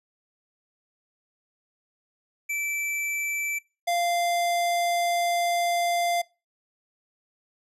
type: tone pair in turn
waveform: square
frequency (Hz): 2324 / 693.7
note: D7 / F5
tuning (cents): -19 / -12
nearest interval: octave + major sixth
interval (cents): 2093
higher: first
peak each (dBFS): -27 / -23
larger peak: second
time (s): 2.49-3.59 / 3.87-6.22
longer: second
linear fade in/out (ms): 10
effects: noise-tail reverb RT60 0.3 s tail -24 dB re dry + resampled to 32000 Hz